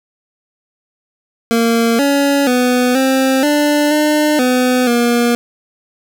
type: tone with pitch steps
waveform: 25% pulse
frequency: 230.7 / 281.4 / 248.9 / 264.5 / 294.8 / 301.4 / 251.9 / 238.5 Hz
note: A#3 / C#4 / B3 / C4 / D4 / D4 / B3 / A#3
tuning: -18 / +26 / +14 / +19 / +7 / +45 / +34 / +40 cents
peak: -7 dBFS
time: 1.51-5.35 s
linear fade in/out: 0 ms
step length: 480 ms
effects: none